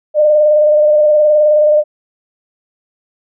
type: tone with vibrato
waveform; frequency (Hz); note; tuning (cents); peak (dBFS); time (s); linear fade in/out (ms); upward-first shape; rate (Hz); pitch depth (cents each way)
sine; 603; D5; +46; -6; 0.14-1.84; 50; square; 19; 23
effects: none